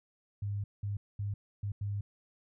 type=tone bursts at uneven times; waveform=sine; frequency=101.6 Hz; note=G#2; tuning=38 cents flat; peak=-32 dBFS; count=5; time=0.42-0.64 / 0.83-0.97 / 1.19-1.34 / 1.63-1.72 / 1.81-2.01 s; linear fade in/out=5 ms; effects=none